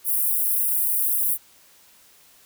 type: high-pass noise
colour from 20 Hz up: white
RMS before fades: -22 dBFS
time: 0.04-1.38 s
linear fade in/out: 50 ms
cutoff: 9700 Hz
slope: 48 dB/octave
effects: white hiss -54 dBFS RMS until 2.45 s